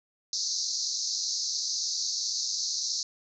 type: band-pass noise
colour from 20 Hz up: white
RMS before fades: -31 dBFS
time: 0.33-3.03 s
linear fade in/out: 2 ms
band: 4100 to 6500 Hz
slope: 96 dB/octave
effects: none